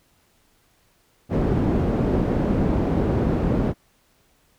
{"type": "low-pass noise", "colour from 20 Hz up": "white", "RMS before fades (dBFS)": -21, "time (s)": [1.29, 3.74], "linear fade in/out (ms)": 50, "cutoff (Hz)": 320, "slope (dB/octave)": 12, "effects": ["pink hiss -62 dBFS RMS until 4.58 s"]}